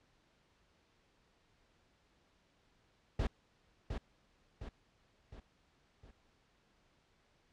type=noise with echo; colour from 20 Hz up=brown; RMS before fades=-33 dBFS; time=3.19-3.27 s; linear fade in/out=5 ms; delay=710 ms; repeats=4; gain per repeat=-6 dB; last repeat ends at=6.11 s; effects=pink hiss -72 dBFS RMS until 7.52 s + low-pass 5000 Hz 12 dB/octave